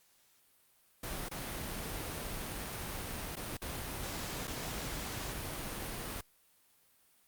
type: noise with dropouts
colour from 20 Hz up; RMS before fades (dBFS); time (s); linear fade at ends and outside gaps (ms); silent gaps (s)
pink; -40; 1.03-6.21; 5; 1.287-1.312 / 3.356-3.366 / 3.571-3.617 / 4.473-4.477
effects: white hiss -68 dBFS RMS until 7.27 s + Opus 48 kbps